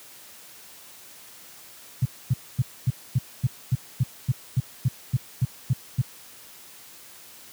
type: tone bursts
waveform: sine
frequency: 125.7 Hz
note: B2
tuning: 31 cents sharp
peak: -16 dBFS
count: 15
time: 2.02-6.015 s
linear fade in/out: 5 ms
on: 33 ms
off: 250 ms
effects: white hiss -47 dBFS RMS until 7.52 s + high-pass 80 Hz 12 dB/octave